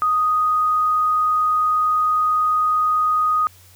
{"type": "tone", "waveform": "sine", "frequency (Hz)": 1244.5, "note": "D#6", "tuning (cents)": 0, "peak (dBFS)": -15, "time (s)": [0.02, 3.47], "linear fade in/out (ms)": 0, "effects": ["added 91 Hz sine -49 dBFS peak until 3.75 s", "white hiss -50 dBFS RMS until 3.75 s"]}